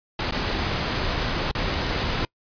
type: noise with dropouts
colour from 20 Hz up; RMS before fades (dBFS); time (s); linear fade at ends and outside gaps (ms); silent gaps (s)
pink; -25; 0.19-2.25; 2; 0.31-0.322 / 1.513-1.55
effects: noise-tail reverb RT60 0.1 s tail -26 dB re dry + resampled to 11025 Hz